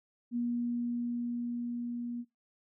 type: tone with level ramp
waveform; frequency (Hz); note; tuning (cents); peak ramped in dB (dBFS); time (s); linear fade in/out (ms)
sine; 239.4; A#3; +46; -29 to -35; 0.31-2.25; 50
effects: noise-tail reverb RT60 0.2 s tail -19 dB re dry